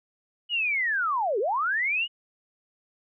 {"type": "linear two-way sweep", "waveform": "sine", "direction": "down then up", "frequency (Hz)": [2960, 370, 2960], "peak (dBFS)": -23, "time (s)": [0.49, 2.08], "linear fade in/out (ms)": 50, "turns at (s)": 1.39, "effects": []}